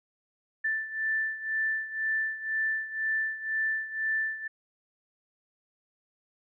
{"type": "beating tone pair", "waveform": "sine", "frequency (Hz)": [1765, 1767], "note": ["A6", "A6"], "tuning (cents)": [5, 7], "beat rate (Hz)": 2, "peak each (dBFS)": [-29, -33], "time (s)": [0.64, 4.48], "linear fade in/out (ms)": 10, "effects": []}